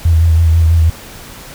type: tone with vibrato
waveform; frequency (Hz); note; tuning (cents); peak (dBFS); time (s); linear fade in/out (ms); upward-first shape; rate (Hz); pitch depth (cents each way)
sine; 82; E2; -9; -6; 0.05-0.9; 5; sine; 6.1; 42
effects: pink hiss -33 dBFS RMS until 1.54 s